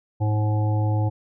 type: harmonic tone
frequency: 106.5 Hz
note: G#2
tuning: 44 cents sharp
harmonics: 1 / 3 / 5 / 7 / 8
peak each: -19 / -31 / -34 / -35 / -34 dBFS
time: 0.2-1.1 s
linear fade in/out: 20 ms
effects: none